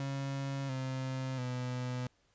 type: tone with pitch steps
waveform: 35% pulse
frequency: 137.3 / 131.18 / 125.32 Hz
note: C#3 / C3 / B2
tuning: -16 / +5 / +26 cents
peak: -33 dBFS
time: 0-2.07 s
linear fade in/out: 2 ms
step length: 690 ms
effects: pink hiss -72 dBFS RMS until 2.34 s + resampled to 16000 Hz